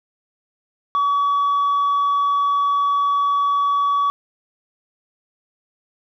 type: tone with tanh clipping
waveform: sine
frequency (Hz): 1136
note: C#6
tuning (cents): +42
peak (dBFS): -16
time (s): 0.95-4.1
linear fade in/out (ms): 0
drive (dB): 1
effects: none